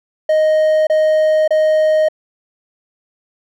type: tone bursts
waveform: triangle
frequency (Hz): 622.3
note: D#5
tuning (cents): 0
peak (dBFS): -8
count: 3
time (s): 0.29-2.086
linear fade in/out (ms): 5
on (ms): 580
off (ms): 28
effects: none